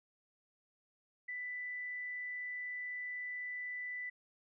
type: tone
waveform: sine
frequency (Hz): 1986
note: B6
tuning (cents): +9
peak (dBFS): -39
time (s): 1.28-4.1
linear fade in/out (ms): 10
effects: none